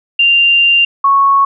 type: tone pair in turn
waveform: sine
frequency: 2785 / 1105.2 Hz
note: F7 / C#6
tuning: -5 / -6 cents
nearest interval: octave + major third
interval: 1601 cents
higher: first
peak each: -6 dBFS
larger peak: neither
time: 0.19-0.85 / 1.04-1.45 s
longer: first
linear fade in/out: 5 ms
effects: none